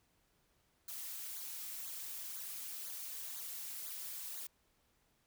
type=noise with flanger; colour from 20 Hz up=blue; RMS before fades=-45 dBFS; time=0.88-4.47 s; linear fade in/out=5 ms; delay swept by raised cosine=0.36 to 5.26 ms; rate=2 Hz; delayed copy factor=-0.8; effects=pink hiss -75 dBFS RMS until 5.26 s